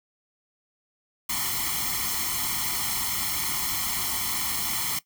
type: noise with comb filter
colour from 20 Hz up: white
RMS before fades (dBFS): -28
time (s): 1.29-4.99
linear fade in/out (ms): 5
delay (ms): 0.94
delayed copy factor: +0.8
effects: noise-tail reverb RT60 0.1 s tail -17 dB re dry